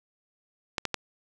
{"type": "clicks", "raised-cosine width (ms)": 0.2, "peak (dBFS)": -10, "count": 3, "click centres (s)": [0.782, 0.853, 0.943], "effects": ["7-bit"]}